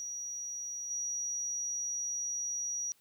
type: tone with level steps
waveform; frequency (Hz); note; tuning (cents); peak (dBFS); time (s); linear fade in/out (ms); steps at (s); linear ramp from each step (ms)
sine; 5780; F#8; -41; -37 / -33; 0-2.92; 0; 0.9; 10
effects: white hiss -68 dBFS RMS until 3 s